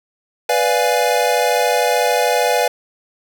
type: chord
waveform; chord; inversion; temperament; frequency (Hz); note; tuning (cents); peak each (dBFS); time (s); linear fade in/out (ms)
square; B diminished seventh; none; equal; 493.9 / 587.3 / 698.5 / 830.6; B4 / D5 / F5 / Ab5; 0 / 0 / 0 / 0; -19 / -21 / -20 / -21; 0.49-2.68; 5
effects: none